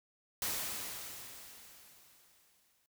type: noise with exponential decay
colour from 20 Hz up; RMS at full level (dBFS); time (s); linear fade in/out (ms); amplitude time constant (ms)
white; -35; 0.42-2.86; 1; 530
effects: noise-tail reverb RT60 0.1 s tail -20 dB re dry